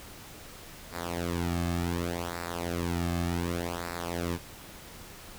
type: tone with flanger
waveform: sawtooth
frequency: 86.2 Hz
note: F2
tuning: 22 cents flat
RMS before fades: -32 dBFS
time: 0.91-4.39 s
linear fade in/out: 50 ms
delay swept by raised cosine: 0.31 to 2.11 ms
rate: 0.67 Hz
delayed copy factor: -0.9
effects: pink hiss -47 dBFS RMS until 5.38 s